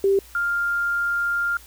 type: tone pair in turn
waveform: sine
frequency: 392.8 / 1399.8 Hz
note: G4 / F6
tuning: +4 / +4 cents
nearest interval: octave + minor seventh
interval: 2200 cents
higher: second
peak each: -15 / -20 dBFS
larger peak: first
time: 0.04-0.19 / 0.35-1.57 s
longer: second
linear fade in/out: 2 ms
effects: added 60 Hz sine -48 dBFS peak until 1.66 s + white hiss -48 dBFS RMS until 1.66 s